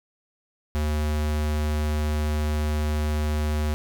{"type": "tone", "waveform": "square", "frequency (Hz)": 75.6, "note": "D#2", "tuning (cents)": -49, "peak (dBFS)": -23, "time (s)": [0.75, 3.74], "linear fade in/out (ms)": 0, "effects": []}